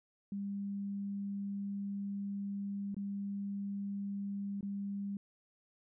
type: tone with dropouts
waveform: sine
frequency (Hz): 199.9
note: G3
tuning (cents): +34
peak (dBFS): -36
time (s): 0.32-5.17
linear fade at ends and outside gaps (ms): 2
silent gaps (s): 2.945-2.966 / 4.609-4.628
effects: none